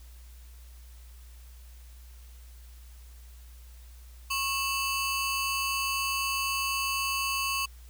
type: ring-modulated tone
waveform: sawtooth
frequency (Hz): 1868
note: A#6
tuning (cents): +3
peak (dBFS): -21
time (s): 4.3-7.66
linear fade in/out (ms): 10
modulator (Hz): 774
effects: added 60 Hz sine -46 dBFS peak until 7.89 s + white hiss -59 dBFS RMS until 7.89 s